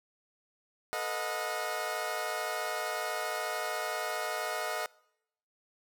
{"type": "chord", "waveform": "20% pulse", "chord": "B dominant seventh", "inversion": "third", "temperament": "equal with one note detuned", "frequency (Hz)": [440, 493.9, 622.3, 724.3], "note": ["A4", "B4", "D#5", "F#5"], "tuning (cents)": [0, 0, 0, -37], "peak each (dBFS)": [-36, -37, -31, -32], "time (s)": [0.93, 4.86], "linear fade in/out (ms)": 0, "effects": ["noise-tail reverb RT60 0.8 s tail -24 dB re dry"]}